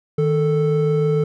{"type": "tone pair together", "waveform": "triangle", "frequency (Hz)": [155.56, 440], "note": ["D#3", "A4"], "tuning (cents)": [0, 0], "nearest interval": "octave + tritone", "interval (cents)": 1800, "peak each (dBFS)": -16, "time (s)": [0.18, 1.24], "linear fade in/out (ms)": 5, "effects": []}